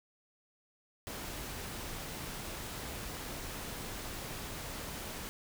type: noise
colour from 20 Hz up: pink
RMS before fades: -42 dBFS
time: 1.07-5.29 s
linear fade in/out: 0 ms
effects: none